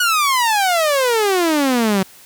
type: exponential sweep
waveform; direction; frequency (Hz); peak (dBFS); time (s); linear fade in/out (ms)
sawtooth; down; 1480 to 185.7; -10; 0-2.03; 5
effects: white hiss -44 dBFS RMS until 2.25 s